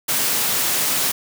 white high-pass noise, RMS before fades -20 dBFS, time 0.08-1.12 s, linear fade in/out 10 ms, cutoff 100 Hz, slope 24 dB/octave, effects none

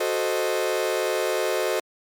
40% pulse chord, F# diminished seventh, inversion none, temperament equal, 370 / 440 / 523.3 / 622.3 Hz, F#4 / A4 / C5 / Eb5, 0 / 0 / 0 / 0 cents, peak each -27 dBFS, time 0-1.8 s, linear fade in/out 5 ms, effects MP3 96 kbps

